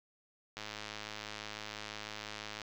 click train, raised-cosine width 0.2 ms, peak -24 dBFS, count 218, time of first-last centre 0.57-2.617 s, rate 106 Hz, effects low-pass 7000 Hz 12 dB/octave + 9-bit

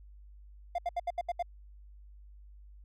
triangle tone bursts, 698.5 Hz, F5, in tune, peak -27 dBFS, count 7, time 0.75-1.426 s, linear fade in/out 5 ms, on 34 ms, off 73 ms, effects added 50 Hz sine -50 dBFS peak until 2.84 s

